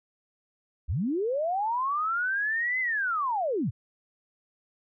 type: linear two-way sweep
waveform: sine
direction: up then down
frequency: 51.91 to 2064 to 79.2 Hz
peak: -25 dBFS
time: 0.88-3.71 s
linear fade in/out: 20 ms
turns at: 2.8 s
effects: none